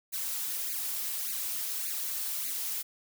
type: noise with flanger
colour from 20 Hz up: blue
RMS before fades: -34 dBFS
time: 0.12-2.83 s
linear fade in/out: 20 ms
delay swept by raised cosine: 0.45 to 4.95 ms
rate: 1.7 Hz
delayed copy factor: +0.8
effects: none